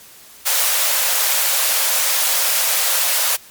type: high-pass noise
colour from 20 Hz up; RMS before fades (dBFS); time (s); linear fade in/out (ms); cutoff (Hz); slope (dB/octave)
white; -17; 0.45-3.37; 20; 490; 96
effects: white hiss -43 dBFS RMS until 3.5 s + MP3 96 kbps